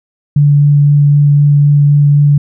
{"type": "tone with vibrato", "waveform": "sine", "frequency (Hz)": 144.9, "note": "D3", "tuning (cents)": -23, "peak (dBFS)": -4, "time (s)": [0.36, 2.38], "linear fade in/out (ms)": 5, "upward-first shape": "sine", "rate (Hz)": 3.9, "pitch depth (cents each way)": 8, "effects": []}